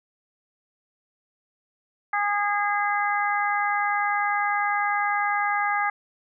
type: harmonic tone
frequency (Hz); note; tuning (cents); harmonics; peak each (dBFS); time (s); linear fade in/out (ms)
410; G#4; -22; 2 / 3 / 4 / 5; -25 / -27 / -28 / -29; 2.13-5.9; 5
effects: none